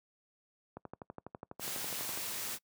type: click train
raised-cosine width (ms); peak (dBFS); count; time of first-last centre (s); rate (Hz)
1; -29; 18; 0.77-2.175; 12.1
type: noise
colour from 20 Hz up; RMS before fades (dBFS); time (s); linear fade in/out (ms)
white; -39; 1.59-2.59; 50
effects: noise-tail reverb RT60 0.1 s tail -25 dB re dry + high-pass 100 Hz 12 dB/octave